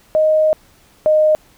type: tone pair in turn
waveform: sine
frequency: 622.3 / 616.9 Hz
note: D#5 / D#5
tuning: 0 / -15 cents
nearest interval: unison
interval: 15 cents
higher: first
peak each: -10 / -9 dBFS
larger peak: second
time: 0.15-0.53 / 1.06-1.35 s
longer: first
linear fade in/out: 0 ms
effects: pink hiss -51 dBFS RMS until 1.57 s